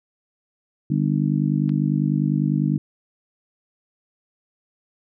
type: harmonic tone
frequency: 50 Hz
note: G1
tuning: 35 cents sharp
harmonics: 3 / 4 / 5 / 6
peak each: -21 / -23 / -25 / -27 dBFS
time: 0.9-2.78 s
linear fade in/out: 5 ms
type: click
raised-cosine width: 0.3 ms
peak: -26 dBFS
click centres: 1.693 s
effects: none